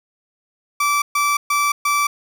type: tone bursts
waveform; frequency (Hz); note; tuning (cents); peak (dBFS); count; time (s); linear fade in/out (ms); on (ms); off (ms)
30% pulse; 1161; D6; -20; -13; 4; 0.8-2.07; 5; 220; 130
effects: none